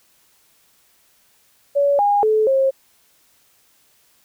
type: tone with pitch steps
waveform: sine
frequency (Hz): 567 / 816 / 433.5 / 536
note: C#5 / G#5 / A4 / C5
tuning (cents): +39 / -31 / -26 / +42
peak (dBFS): -13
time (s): 1.75-2.71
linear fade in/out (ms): 20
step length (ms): 240
effects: white hiss -58 dBFS RMS until 4.24 s